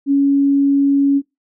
sine tone, 279.1 Hz, C#4, 12 cents sharp, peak -10 dBFS, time 0.06-1.22 s, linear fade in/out 50 ms, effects noise-tail reverb RT60 0.2 s tail -20 dB re dry

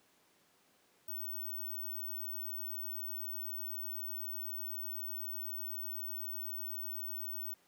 sine tone, 15804 Hz, B9, in tune, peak -38 dBFS, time 1.08-7.54 s, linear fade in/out 5 ms, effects pink hiss -69 dBFS RMS until 7.67 s + high-pass 200 Hz 12 dB/octave

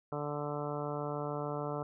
harmonic tone, 146.83 Hz, D3, in tune, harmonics 1 / 2 / 3 / 4 / 5 / 6 / 7 / 8 / 9, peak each -40 / -43 / -40 / -41 / -44 / -47 / -46 / -48 / -46 dBFS, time 0.12-1.83 s, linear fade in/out 2 ms, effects none

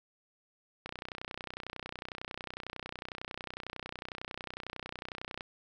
click train, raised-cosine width 0.3 ms, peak -23 dBFS, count 142, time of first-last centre 0.86-5.408 s, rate 31 Hz, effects none

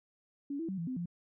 sine tone with pitch steps, 282.2 / 329.1 / 191.2 / 167.6 / 256.7 / 173.3 Hz, C#4 / E4 / G3 / E3 / C4 / F3, +31 / -3 / -43 / +29 / -33 / -13 cents, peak -34 dBFS, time 0.5-1.058 s, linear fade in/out 5 ms, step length 93 ms, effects none

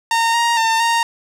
sawtooth tone with pitch steps, 918 / 936 / 902 / 927 Hz, A#5 / A#5 / A5 / A#5, -27 / +7 / +43 / -10 cents, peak -10 dBFS, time 0.11-1.03 s, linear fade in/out 2 ms, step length 230 ms, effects low-pass 9000 Hz 12 dB/octave + 8-bit

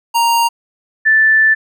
square / sine tone pair in turn, 932.3 / 1759.9 Hz, A#5 / A6, 0 / 0 cents, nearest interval major seventh, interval 1100 cents, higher second, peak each -11 / -7 dBFS, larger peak second, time 0.14-0.49 / 1.05-1.55 s, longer second, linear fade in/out 20 ms, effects none

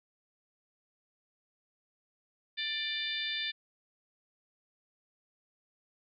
harmonic tone with a mistuned harmonic, 590 Hz, D5, 8 cents sharp, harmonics 3 / 4 / 5 / 6 / 7 / 8, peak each -39 / -40 / -43 / -35 / -46 / -45 dBFS, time 2.57-3.52 s, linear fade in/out 20 ms, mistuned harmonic 6, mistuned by +16 cents, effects none

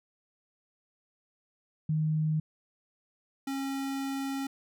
sine / square tone pair in turn, 155.56 / 272.4 Hz, D#3 / C#4, 0 / -30 cents, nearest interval minor seventh, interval 970 cents, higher second, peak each -25 / -32 dBFS, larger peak first, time 1.89-2.4 / 3.47-4.47 s, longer second, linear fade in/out 5 ms, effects none

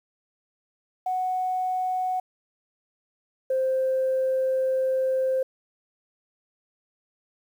sine tone pair in turn, 740 / 523.3 Hz, F#5 / C5, 0 / 0 cents, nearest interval tritone, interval 600 cents, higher first, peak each -23 / -20 dBFS, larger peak second, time 1.06-2.2 / 3.5-5.43 s, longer second, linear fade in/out 5 ms, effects tanh soft clip ceiling -17 dBFS + 9-bit

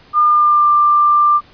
sine tone with pitch glide, 1207 to 1186.3 Hz, D6 to D6, +47 to +17 cents, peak -8 dBFS, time 0.13-1.41 s, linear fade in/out 50 ms, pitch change -30 cents, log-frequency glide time 0.27-0.7 s, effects pink hiss -46 dBFS RMS until 1.53 s + resampled to 11025 Hz

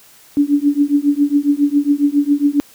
sine tone with tremolo, 288 Hz, D4, 34 cents flat, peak -7 dBFS, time 0.37-2.6 s, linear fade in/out 0 ms, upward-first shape triangle, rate 7.3 Hz, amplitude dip 100%, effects white hiss -46 dBFS RMS until 2.74 s + high-pass 60 Hz 12 dB/octave

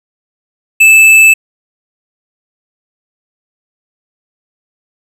sine tone with hard clipping, 2628 Hz, E7, 6 cents flat, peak -3 dBFS, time 0.8-1.34 s, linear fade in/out 10 ms, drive 9 dB, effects none

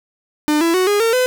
45% pulse tone with pitch steps, 300.7 / 333.6 / 370.2 / 410.8 / 455.8 / 505.7 Hz, D4 / E4 / F#4 / G#4 / A#4 / B4, +41 / +21 / +1 / -19 / -39 / +41 cents, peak -13 dBFS, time 0.48-1.26 s, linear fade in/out 0 ms, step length 130 ms, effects none

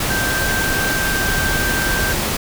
sine tone in noise, 1568 Hz, G6, in tune, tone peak -20 dBFS, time 0.1-2.13 s, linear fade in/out 5 ms, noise pink, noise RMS -20 dBFS, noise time 0-2.37 s, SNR -3 dB, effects none

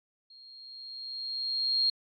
sine tone with level ramp, 4241 Hz, C8, 23 cents sharp, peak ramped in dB -51 to -22 dBFS, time 0.3-1.9 s, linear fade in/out 5 ms, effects AAC 64 kbps

